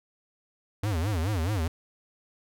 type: tone with vibrato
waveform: square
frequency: 92.5 Hz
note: F#2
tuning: in tune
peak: -26 dBFS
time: 0.83-1.68 s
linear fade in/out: 5 ms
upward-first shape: sine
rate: 4.7 Hz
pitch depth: 280 cents each way
effects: none